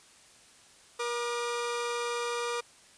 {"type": "tone pair together", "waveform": "sawtooth", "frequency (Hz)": [477, 1202], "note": ["A#4", "D6"], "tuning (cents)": [40, 40], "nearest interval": "octave + major third", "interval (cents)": 1600, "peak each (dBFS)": [-28, -32], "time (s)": [0.99, 2.61], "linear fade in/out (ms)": 10, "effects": ["white hiss -57 dBFS RMS until 2.97 s", "resampled to 22050 Hz"]}